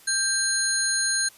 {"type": "tone cluster", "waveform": "sine", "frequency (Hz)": [1586, 4146, 6610, 9590], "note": ["G6", "C8", "G#8", "D9"], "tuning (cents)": [20, -17, -9, 35], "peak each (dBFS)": -27, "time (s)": [0.07, 1.29], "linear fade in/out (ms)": 10, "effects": ["white hiss -52 dBFS RMS until 1.37 s", "resampled to 32000 Hz"]}